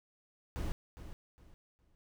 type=noise with echo; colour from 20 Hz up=brown; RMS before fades=-36 dBFS; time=0.56-0.72 s; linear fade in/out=0 ms; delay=410 ms; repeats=3; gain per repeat=-11 dB; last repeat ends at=1.95 s; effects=none